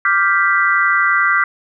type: chord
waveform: sine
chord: G dominant seventh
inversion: second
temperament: equal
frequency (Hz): 1174.7 / 1396.9 / 1568 / 1975.5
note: D6 / F6 / G6 / B6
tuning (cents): 0 / 0 / 0 / 0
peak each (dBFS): -17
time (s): 0.05-1.44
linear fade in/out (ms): 2
effects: none